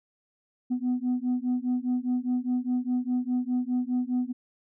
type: beating tone pair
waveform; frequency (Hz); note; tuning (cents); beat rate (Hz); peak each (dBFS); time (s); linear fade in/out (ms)
sine; 246.9 / 251.8; B3 / B3; 0 / +34; 4.9; -26; 0.7-4.33; 20
effects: tanh soft clip ceiling -21 dBFS

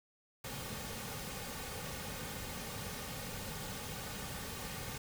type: noise with comb filter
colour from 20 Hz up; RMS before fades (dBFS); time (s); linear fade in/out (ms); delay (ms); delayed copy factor
pink; -43; 0.44-4.98; 5; 3; -0.6
effects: none

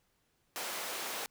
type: high-pass noise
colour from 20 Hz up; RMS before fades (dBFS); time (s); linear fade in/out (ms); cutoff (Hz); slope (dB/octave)
pink; -39; 0.56-1.26; 0; 530; 12
effects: pink hiss -75 dBFS RMS until 1.3 s

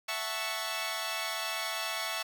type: chord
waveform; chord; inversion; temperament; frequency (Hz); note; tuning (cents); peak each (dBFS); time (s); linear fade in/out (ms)
10% pulse; F# minor seventh; third; equal; 659.3 / 740 / 880 / 1108.7; E5 / F#5 / A5 / C#6; 0 / 0 / 0 / 0; -28 / -33 / -31 / -29; 0.08-2.23; 10
effects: none

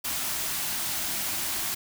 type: band-stop noise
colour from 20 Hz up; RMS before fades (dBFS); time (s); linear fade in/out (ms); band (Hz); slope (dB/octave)
white; -30; 0.04-1.75; 10; 400 to 570; 96
effects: none

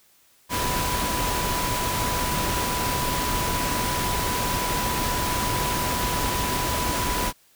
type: tone in noise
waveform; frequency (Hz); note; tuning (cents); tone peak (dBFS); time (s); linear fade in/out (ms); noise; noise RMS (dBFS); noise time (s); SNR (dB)
sine; 987.8; B5; 0; -28; 0.49-7.33; 50; pink; -26; 0.49-7.33; -5
effects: white hiss -59 dBFS RMS until 7.55 s

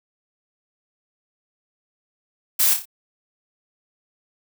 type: noise with echo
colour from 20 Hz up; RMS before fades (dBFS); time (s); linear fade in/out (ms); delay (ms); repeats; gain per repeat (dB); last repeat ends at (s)
blue; -18; 2.59-2.74; 10; 29; 4; -6; 2.856
effects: none

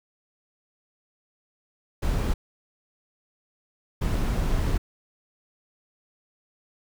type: noise bursts at uneven times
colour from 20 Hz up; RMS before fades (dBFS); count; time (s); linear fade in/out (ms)
brown; -24; 2; 2.02-2.34 / 4.01-4.78; 10
effects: none

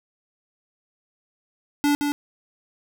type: tone with echo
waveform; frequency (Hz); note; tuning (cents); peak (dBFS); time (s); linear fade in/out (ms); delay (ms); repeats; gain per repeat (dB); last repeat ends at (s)
square; 290; D4; -22; -18; 1.84-1.95; 0; 170; 1; -4; 2.12
effects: none

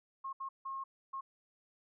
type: tone bursts at uneven times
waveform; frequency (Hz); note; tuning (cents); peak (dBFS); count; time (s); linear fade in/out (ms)
sine; 1078; C#6; -49; -38; 4; 0.24-0.33 / 0.4-0.49 / 0.65-0.84 / 1.13-1.21; 10
effects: none

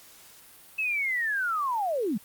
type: linear sweep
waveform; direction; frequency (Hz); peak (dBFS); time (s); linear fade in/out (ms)
sine; down; 2637 to 175.2; -25; 0.78-2.18; 10
effects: white hiss -52 dBFS RMS until 2.24 s + Opus 48 kbps

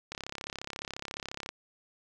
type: click train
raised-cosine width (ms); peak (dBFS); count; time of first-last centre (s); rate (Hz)
0.2; -20; 48; 0.12-1.49; 34.3
effects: none

